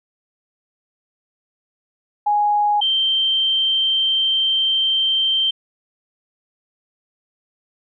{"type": "tone pair in turn", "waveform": "sine", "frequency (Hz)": [830, 3134], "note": ["G#5", "G7"], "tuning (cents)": [-1, -1], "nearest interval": "octave + major seventh", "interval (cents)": 2300, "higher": "second", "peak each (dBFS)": [-14, -15], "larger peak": "first", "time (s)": [[2.26, 2.81], [2.81, 5.51]], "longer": "second", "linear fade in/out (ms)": 10, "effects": []}